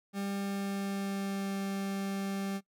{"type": "tone with pitch glide", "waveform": "40% pulse", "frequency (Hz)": [198.5, 196.11], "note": ["G3", "G3"], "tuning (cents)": [22, 1], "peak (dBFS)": -32, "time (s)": [0.13, 2.61], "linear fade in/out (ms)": 50, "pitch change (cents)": -21, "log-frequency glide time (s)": [0.31, 1.55], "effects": ["noise-tail reverb RT60 0.1 s tail -20 dB re dry"]}